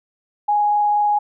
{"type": "tone with frequency modulation", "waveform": "sine", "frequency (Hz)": 830.6, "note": "G#5", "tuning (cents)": 0, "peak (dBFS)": -14, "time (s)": [0.48, 1.19], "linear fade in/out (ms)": 10, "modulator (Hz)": 24.5, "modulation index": 0.23, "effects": []}